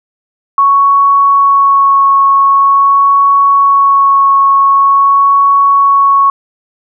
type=tone with vibrato; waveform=sine; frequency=1108.7 Hz; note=C#6; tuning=in tune; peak=-4 dBFS; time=0.58-6.3 s; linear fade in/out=2 ms; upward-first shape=sine; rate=0.45 Hz; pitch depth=10 cents each way; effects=none